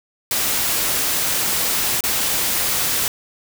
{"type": "noise with dropouts", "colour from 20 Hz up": "white", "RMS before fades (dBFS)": -20, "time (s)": [0.31, 3.08], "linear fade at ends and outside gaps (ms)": 1, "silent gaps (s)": [2.007, 2.038], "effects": []}